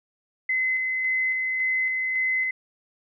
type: tone with tremolo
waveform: sine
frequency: 2043 Hz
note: C7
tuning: 42 cents flat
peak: -21 dBFS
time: 0.49-2.51 s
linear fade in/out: 5 ms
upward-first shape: square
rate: 1.8 Hz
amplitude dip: 25%
effects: none